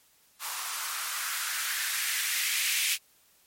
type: noise with band-pass filter sweep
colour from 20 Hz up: violet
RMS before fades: -31 dBFS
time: 0.39-2.98 s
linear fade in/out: 50 ms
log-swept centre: 980 to 2500 Hz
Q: 2.5
effects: white hiss -63 dBFS RMS until 3.46 s + MP3 64 kbps

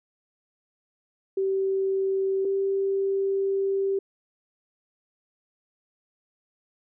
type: tone pair in turn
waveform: sine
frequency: 386.1 / 390.8 Hz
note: G4 / G4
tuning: -26 / -5 cents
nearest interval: unison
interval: 21 cents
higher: second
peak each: -22 dBFS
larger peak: neither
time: 1.37-2.45 / 2.45-3.99 s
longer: second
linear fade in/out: 5 ms
effects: none

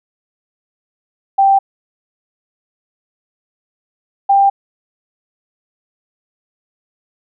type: tone pair in turn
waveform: sine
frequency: 784 / 792.2 Hz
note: G5 / G5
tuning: 0 / +18 cents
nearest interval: unison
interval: 18 cents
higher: second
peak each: -7 dBFS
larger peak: neither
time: 1.38-1.59 / 4.29-4.5 s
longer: neither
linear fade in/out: 10 ms
effects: none

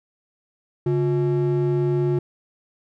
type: ring-modulated tone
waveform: triangle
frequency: 248.9 Hz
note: B3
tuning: 14 cents sharp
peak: -13 dBFS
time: 0.86-2.19 s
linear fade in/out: 5 ms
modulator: 108 Hz
effects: none

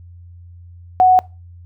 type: tone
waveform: sine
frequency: 740 Hz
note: F#5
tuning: in tune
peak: -7 dBFS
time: 1-1.19 s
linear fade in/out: 0 ms
effects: noise-tail reverb RT60 0.3 s tail -24 dB re dry + added 87 Hz sine -37 dBFS peak until 1.65 s

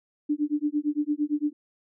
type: tone with tremolo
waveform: sine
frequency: 296.3 Hz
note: D4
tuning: 15 cents sharp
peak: -20 dBFS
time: 0.29-1.53 s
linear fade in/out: 10 ms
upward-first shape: sine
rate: 8.8 Hz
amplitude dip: 100%
effects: none

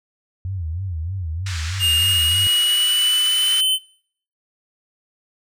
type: tone with vibrato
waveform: sine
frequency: 87.31 Hz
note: F2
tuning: in tune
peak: -23 dBFS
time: 0.45-2.47 s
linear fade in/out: 0 ms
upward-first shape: sine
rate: 3.2 Hz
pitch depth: 190 cents each way
type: band-pass noise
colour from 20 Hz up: pink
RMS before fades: -32 dBFS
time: 1.46-3.61 s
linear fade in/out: 5 ms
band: 1400 to 7400 Hz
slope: 24 dB/octave
type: tone with pitch glide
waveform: square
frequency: 2832 to 3053 Hz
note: F7 to G7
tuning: +23 to -46 cents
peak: -16 dBFS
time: 1.79-3.79 s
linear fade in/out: 50 ms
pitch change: +131 cents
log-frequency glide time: 1.96-3.6 s
effects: noise-tail reverb RT60 0.6 s tail -22 dB re dry

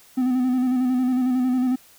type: tone with vibrato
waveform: triangle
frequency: 253.6 Hz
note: B3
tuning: 46 cents sharp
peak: -16 dBFS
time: 0.17-1.76 s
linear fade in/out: 10 ms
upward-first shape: square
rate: 11 Hz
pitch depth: 33 cents each way
effects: white hiss -52 dBFS RMS until 1.98 s

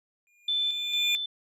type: tone with exponential growth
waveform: square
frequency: 2420 Hz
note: D#7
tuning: 49 cents flat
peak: -26 dBFS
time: 0.27-1.15 s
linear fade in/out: 0 ms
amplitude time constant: 190 ms
type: tone with tremolo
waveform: sine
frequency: 3524 Hz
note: A7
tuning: 2 cents sharp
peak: -24 dBFS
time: 0.48-1.26 s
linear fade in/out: 5 ms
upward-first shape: square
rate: 2.2 Hz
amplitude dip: 45%
effects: low-pass 12000 Hz 12 dB/octave

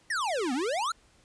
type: exponential two-way sweep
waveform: square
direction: down then up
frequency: 1953 to 238.5 to 1427 Hz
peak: -28 dBFS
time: 0.1-0.92 s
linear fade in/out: 5 ms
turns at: 0.53 s
effects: pink hiss -62 dBFS RMS until 1.24 s + resampled to 22050 Hz

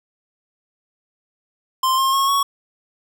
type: tone with pitch steps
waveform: square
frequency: 1046 / 1068 / 1090.4 / 1113.3 Hz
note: C6 / C6 / C#6 / C#6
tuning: -1 / +35 / -29 / +7 cents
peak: -16 dBFS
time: 1.83-2.43 s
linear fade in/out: 5 ms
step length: 150 ms
effects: none

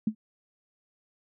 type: tone with exponential decay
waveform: sine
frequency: 216.5 Hz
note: A3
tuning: 28 cents flat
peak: -19 dBFS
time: 0.07-0.15 s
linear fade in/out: 5 ms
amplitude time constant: 17 ms
effects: none

